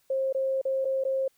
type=tone with dropouts; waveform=sine; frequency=533 Hz; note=C5; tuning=32 cents sharp; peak=-24 dBFS; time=0.1-1.28 s; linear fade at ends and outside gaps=5 ms; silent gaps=0.327-0.347 / 0.615-0.652 / 0.847-0.852 / 1.039-1.05 s; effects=white hiss -68 dBFS RMS until 1.37 s